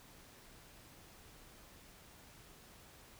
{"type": "silence", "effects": ["pink hiss -59 dBFS RMS until 3.19 s"]}